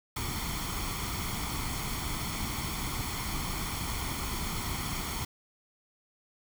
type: noise with comb filter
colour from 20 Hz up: pink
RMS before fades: -34 dBFS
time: 0.16-5.25 s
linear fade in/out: 5 ms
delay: 0.91 ms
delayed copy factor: +0.65
effects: none